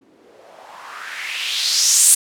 violet noise with low-pass filter sweep, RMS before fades -20 dBFS, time 0.01-2.15 s, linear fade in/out 10 ms, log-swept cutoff 270 to 9500 Hz, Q 3.2, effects none

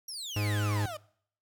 30% pulse exponential sweep, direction down, 5770 to 587.3 Hz, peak -34 dBFS, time 0.08-0.97 s, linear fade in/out 5 ms
45% pulse tone, 103.8 Hz, G#2, in tune, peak -28 dBFS, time 0.36-0.86 s, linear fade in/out 5 ms
effects noise-tail reverb RT60 0.6 s tail -22 dB re dry

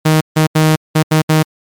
sawtooth tone bursts at uneven times, 156.4 Hz, D#3, 9 cents sharp, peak -4 dBFS, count 6, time 0.05-0.21 / 0.36-0.47 / 0.55-0.76 / 0.95-1.03 / 1.11-1.22 / 1.29-1.43 s, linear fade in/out 10 ms, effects MP3 96 kbps

